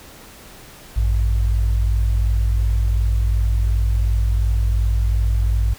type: tone pair together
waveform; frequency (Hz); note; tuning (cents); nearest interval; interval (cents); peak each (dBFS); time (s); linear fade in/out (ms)
sine; 55.23 / 98; A1 / G2; +7 / 0; minor seventh; 993; -15 / -23; 0.96-5.74; 10
effects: pink hiss -42 dBFS RMS until 5.78 s